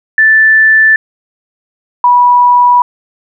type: tone pair in turn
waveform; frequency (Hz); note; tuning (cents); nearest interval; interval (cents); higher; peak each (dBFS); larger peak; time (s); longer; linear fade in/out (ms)
sine; 1760 / 977.3; A6 / B5; 0 / -18; minor seventh; 1018; first; -3; neither; 0.18-0.96 / 2.04-2.82; neither; 2
effects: none